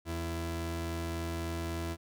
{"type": "tone pair together", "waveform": "sawtooth", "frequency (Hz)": [83.6, 167.2], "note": ["E2", "E3"], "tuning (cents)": [25, 25], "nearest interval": "octave", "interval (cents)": 1200, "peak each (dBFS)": [-31, -32], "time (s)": [0.05, 1.97], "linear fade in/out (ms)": 50, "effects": []}